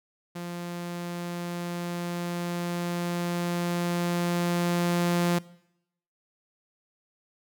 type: tone with level ramp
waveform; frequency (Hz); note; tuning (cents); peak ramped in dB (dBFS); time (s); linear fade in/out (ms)
sawtooth; 173.9; F3; -7; -30 to -18; 0.35-5.39; 10
effects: noise-tail reverb RT60 0.8 s tail -21 dB re dry